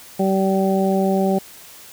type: harmonic tone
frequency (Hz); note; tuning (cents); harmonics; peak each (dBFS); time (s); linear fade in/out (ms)
192.4; G3; -32; 1 / 2 / 3 / 4; -18 / -21 / -23 / -24; 0.19-1.39; 10
effects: white hiss -42 dBFS RMS until 1.92 s